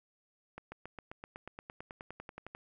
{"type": "accelerating click train", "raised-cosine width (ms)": 0.5, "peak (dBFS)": -29, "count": 19, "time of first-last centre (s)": [0.58, 2.55], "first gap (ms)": 140, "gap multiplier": 0.97, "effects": []}